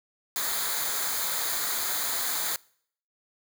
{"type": "noise with comb filter", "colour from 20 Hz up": "white", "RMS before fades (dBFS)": -29, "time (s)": [0.36, 2.56], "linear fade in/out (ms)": 0, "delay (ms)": 0.36, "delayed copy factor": -0.7, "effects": ["noise-tail reverb RT60 0.6 s tail -24 dB re dry"]}